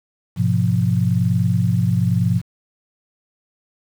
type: chord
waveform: sine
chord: F diminished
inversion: first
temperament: just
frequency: 104.77 / 125.72 / 174.61 Hz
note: Ab2 / Cb3 / F3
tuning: +16 / +31 / 0 cents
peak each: -19 dBFS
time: 0.36-2.42 s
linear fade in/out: 50 ms
effects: 7-bit